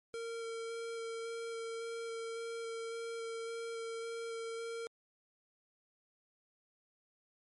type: tone with vibrato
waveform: square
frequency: 458.4 Hz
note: A#4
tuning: 29 cents flat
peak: -40 dBFS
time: 0.14-4.87 s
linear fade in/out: 0 ms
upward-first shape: square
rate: 1.8 Hz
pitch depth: 8 cents each way
effects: MP3 48 kbps